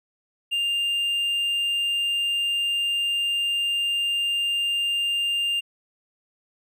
triangle tone, 2800 Hz, F7, 4 cents sharp, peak -20 dBFS, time 0.51-5.61 s, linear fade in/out 20 ms, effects none

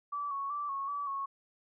sine tone with pitch steps, 1156 / 1108 / 1165 / 1100 / 1149 / 1100 Hz, D6 / C#6 / D6 / C#6 / D6 / C#6, -28 / -1 / -14 / -14 / -38 / -14 cents, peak -33 dBFS, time 0.12-1.26 s, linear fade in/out 10 ms, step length 190 ms, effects none

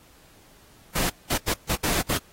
pink noise bursts at uneven times, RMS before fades -25 dBFS, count 6, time 0.95-1.1 / 1.3-1.38 / 1.47-1.54 / 1.69-1.76 / 1.83-2.02 / 2.09-2.18 s, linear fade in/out 10 ms, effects pink hiss -55 dBFS RMS until 2.32 s + AAC 48 kbps

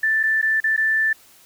sine tone with dropouts, 1765 Hz, A6, 5 cents sharp, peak -16 dBFS, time 0.03-1.13 s, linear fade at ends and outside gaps 5 ms, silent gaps 0.231-0.235 / 0.416-0.426 / 0.603-0.64 / 0.765-0.776 s, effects white hiss -51 dBFS RMS until 1.45 s

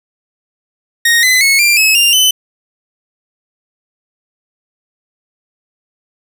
sawtooth tone with pitch steps, 1864.7 / 2022 / 2192 / 2377 / 2577 / 2794 / 3029 Hz, A#6 / B6 / C#7 / D7 / E7 / F7 / F#7, 0 / +40 / -20 / +20 / -40 / 0 / +40 cents, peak -4 dBFS, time 1.05-2.31 s, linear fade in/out 5 ms, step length 180 ms, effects none

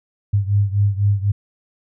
sine beating tone pair, 100 / 104 Hz, G2 / G#2, +35 / +3 cents, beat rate 4 Hz, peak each -16 / -19 dBFS, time 0.33-1.32 s, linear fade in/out 10 ms, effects none

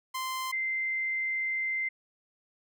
sawtooth / sine tone pair in turn, 1040 / 2081 Hz, C6 / C7, -11 / -10 cents, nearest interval octave, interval 1201 cents, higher second, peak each -28 dBFS, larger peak neither, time 0.14-0.52 / 0.52-1.89 s, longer second, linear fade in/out 10 ms, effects none

